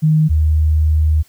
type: tone pair in turn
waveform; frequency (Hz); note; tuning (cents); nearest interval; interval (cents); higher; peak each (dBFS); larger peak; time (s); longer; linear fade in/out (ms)
sine; 155.56 / 77.53; D#3 / D#2; 0 / -6; octave; 1206; first; -9 / -10; first; 0.02-0.29 / 0.29-1.23; second; 20
effects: white hiss -52 dBFS RMS until 1.28 s